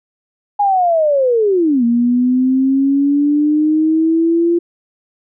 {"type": "linear two-way sweep", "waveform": "sine", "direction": "down then up", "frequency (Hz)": [830.6, 233.1, 344.6], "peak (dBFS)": -10, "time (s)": [0.59, 4.59], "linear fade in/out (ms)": 10, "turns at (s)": 1.84, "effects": []}